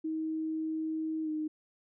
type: tone with pitch glide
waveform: sine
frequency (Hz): 316.7 to 308.8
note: D#4 to D#4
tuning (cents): +31 to -13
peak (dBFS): -31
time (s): 0.04-1.48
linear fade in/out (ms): 10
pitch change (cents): -44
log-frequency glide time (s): 1.23-1.29
effects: none